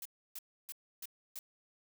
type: noise bursts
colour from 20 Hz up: blue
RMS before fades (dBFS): -44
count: 5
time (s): 0.02-1.39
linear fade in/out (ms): 2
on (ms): 34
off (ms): 300
effects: none